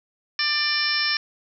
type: harmonic tone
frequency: 594 Hz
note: D5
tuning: 20 cents sharp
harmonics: 2 / 3 / 4 / 5 / 6 / 7 / 8 / 9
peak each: -33 / -26 / -28 / -33 / -34 / -32 / -32 / -24 dBFS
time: 0.39-1.17 s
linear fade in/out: 2 ms
effects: none